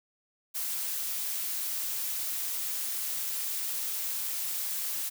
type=noise; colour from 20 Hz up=blue; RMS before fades=-33 dBFS; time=0.54-5.1 s; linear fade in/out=20 ms; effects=none